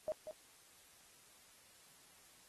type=tone with echo; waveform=sine; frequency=622.3 Hz; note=D#5; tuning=in tune; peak=-35 dBFS; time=0.08-0.12 s; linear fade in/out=0 ms; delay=190 ms; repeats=1; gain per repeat=-8 dB; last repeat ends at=0.31 s; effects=white hiss -64 dBFS RMS until 2.48 s + AAC 32 kbps